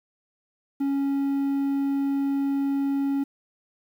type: tone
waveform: triangle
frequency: 277.2 Hz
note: C#4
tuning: in tune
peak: -20 dBFS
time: 0.8-3.24 s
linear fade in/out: 10 ms
effects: 9-bit